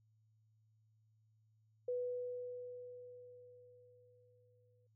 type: tone with exponential decay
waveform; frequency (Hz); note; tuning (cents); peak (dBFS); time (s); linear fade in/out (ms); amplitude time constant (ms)
sine; 493.9; B4; 0; -35; 1.88-4.87; 5; 650
effects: added 109 Hz sine -70 dBFS peak until 4.95 s